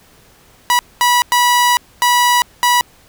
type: tone bursts at uneven times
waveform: sawtooth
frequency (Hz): 975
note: B5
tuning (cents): -23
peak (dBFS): -6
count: 5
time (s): 0.7-0.79 / 1.01-1.22 / 1.32-1.77 / 2.02-2.42 / 2.63-2.81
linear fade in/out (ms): 0
effects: pink hiss -48 dBFS RMS until 3.08 s